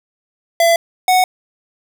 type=tone pair in turn; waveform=square; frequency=674 / 738.8 Hz; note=E5 / F#5; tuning=+38 / -3 cents; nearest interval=major second; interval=159 cents; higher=second; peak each=-10 dBFS; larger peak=neither; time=0.6-0.76 / 1.08-1.24 s; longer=neither; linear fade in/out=2 ms; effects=none